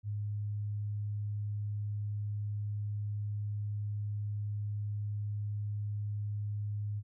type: tone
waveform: sine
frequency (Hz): 103.83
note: G#2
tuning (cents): 0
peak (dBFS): -33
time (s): 0.03-7.03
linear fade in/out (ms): 50
effects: none